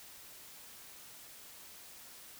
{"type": "silence", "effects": ["white hiss -53 dBFS RMS until 2.39 s"]}